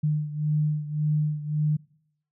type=beating tone pair; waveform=sine; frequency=150.8 / 152.6 Hz; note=D3 / D#3; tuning=+46 / -33 cents; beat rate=1.8 Hz; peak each=-24 / -28 dBFS; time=0.03-1.77 s; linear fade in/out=10 ms; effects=noise-tail reverb RT60 0.7 s tail -24 dB re dry